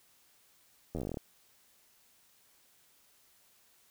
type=slowing click train; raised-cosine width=2 ms; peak=-24 dBFS; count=13; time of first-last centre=0.95-1.172 s; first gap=11 ms; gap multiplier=1.09; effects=white hiss -66 dBFS RMS until 3.9 s